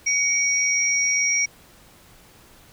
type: tone pair together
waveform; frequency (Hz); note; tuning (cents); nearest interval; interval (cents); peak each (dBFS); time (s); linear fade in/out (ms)
sine; 2251 / 5668; C#7 / F8; +26 / +25; octave + major third; 1599; -21; 0.06-1.46; 10
effects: pink hiss -51 dBFS RMS until 2.72 s